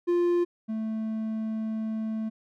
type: tone pair in turn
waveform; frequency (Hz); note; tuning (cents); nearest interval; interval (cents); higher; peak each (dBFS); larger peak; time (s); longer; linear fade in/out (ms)
triangle; 349.2 / 220; F4 / A3; 0 / 0; minor sixth; 800; first; -19 / -26; first; 0.07-0.45 / 0.68-2.3; second; 20
effects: none